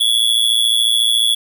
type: tone with amplitude modulation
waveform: square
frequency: 3395 Hz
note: G#7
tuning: 37 cents sharp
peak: -9 dBFS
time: 0-1.35 s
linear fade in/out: 10 ms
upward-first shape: sine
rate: 114 Hz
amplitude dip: 85%
effects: 8-bit